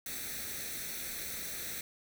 white noise with comb filter, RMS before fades -40 dBFS, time 0.06-1.81 s, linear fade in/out 2 ms, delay 0.5 ms, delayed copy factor +0.7, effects none

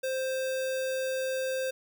sine tone with sample-and-hold, 523.3 Hz, C5, in tune, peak -28 dBFS, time 0.03-1.71 s, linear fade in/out 10 ms, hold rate 2100 Hz, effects none

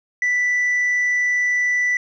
sine tone, 1975.5 Hz, B6, in tune, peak -14 dBFS, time 0.22-1.97 s, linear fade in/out 2 ms, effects tanh soft clip ceiling -15 dBFS

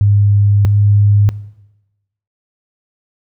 sine tone pair in turn, 101.9 / 102.55 Hz, G#2 / G#2, -32 / -21 cents, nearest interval unison, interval 11 cents, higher second, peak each -7 dBFS, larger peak neither, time 0.01-0.65 / 0.65-1.29 s, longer neither, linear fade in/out 0 ms, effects noise-tail reverb RT60 1.0 s tail -19 dB re dry

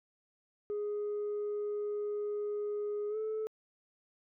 sine tone with pitch glide, 415.3 to 435.4 Hz, G#4 to A4, 0 to -18 cents, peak -31 dBFS, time 0.7-3.47 s, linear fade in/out 0 ms, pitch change +82 cents, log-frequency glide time 3.09-3.17 s, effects tanh soft clip ceiling -31 dBFS

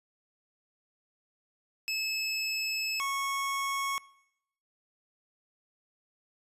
25% pulse tone pair in turn, 2600 / 1101.4 Hz, E7 / C#6, -24 / -11 cents, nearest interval octave + minor third, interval 1487 cents, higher first, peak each -26 dBFS, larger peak neither, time 1.88-3 / 3-3.98 s, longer first, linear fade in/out 0 ms, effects noise-tail reverb RT60 0.8 s tail -22 dB re dry + resampled to 32000 Hz

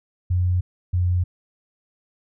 sine tone pair in turn, 89.9 / 89.38 Hz, F#2 / F2, -49 / +41 cents, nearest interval unison, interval 10 cents, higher first, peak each -17 dBFS, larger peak neither, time 0.3-0.61 / 0.93-1.24 s, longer neither, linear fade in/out 10 ms, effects none

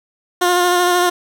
15% pulse tone with vibrato, 355.7 Hz, F4, 32 cents sharp, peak -6 dBFS, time 0.41-1.1 s, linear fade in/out 10 ms, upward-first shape sine, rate 13 Hz, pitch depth 20 cents each way, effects none

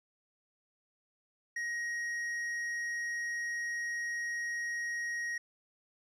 triangle tone with tanh clipping, 1885 Hz, A#6, 19 cents sharp, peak -35 dBFS, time 1.56-5.38 s, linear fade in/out 5 ms, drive 11 dB, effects none

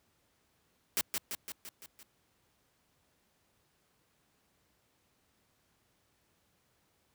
white noise with echo, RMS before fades -30 dBFS, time 0.97-1.01 s, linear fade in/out 0 ms, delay 170 ms, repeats 6, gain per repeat -4 dB, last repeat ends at 2.03 s, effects pink hiss -73 dBFS RMS until 7.14 s + high-pass 60 Hz 12 dB/octave

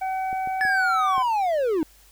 harmonic tone, 758 Hz, F#5, 42 cents sharp, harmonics 1 / 2 / 3, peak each -24 / -40 / -38 dBFS, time 0.01-1.23 s, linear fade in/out 10 ms
clicks, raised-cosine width 2 ms, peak -26 dBFS, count 4, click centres 0.329 / 0.474 / 0.652 / 1.18 s
triangle linear sweep, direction down, 1731 to 293.7 Hz, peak -18 dBFS, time 0.61-1.83 s, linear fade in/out 0 ms
effects added 50 Hz sine -55 dBFS peak until 2.11 s + white hiss -55 dBFS RMS until 2.11 s

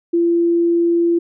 sine tone, 340.6 Hz, F4, 43 cents flat, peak -12 dBFS, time 0.13-1.19 s, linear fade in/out 10 ms, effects none

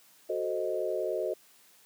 sine chord, F# diminished seventh, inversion none, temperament equal, 370 / 440 / 523.3 / 622.3 Hz, F#4 / A4 / C5 / Eb5, 0 / 0 / 0 / 0 cents, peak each -34 / -35 / -35 / -33 dBFS, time 0.29-1.34 s, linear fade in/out 10 ms, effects white hiss -60 dBFS RMS until 1.85 s + high-pass 150 Hz 12 dB/octave

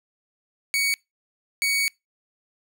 sawtooth tone bursts at uneven times, 2241 Hz, C#7, 18 cents sharp, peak -17 dBFS, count 2, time 0.74-0.94 / 1.62-1.88 s, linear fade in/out 0 ms, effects noise-tail reverb RT60 0.2 s tail -25 dB re dry

